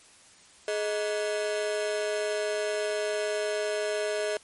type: ring-modulated tone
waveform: 45% pulse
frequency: 525 Hz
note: C5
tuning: 6 cents sharp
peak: -24 dBFS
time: 0.68-4.37 s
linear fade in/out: 0 ms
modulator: 103 Hz
effects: white hiss -55 dBFS RMS until 4.43 s + MP3 48 kbps